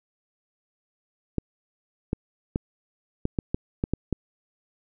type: clicks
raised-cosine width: 3 ms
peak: -11 dBFS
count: 9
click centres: 1.383 / 2.131 / 2.559 / 3.254 / 3.388 / 3.545 / 3.839 / 3.936 / 4.127 s
effects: none